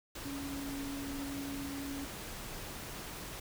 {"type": "tone in noise", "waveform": "sine", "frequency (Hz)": 278.4, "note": "C#4", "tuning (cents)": 8, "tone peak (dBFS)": -39, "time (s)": [0.25, 2.05], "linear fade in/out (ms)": 5, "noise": "pink", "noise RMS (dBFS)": -44, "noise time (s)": [0.15, 3.4], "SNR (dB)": 2, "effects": []}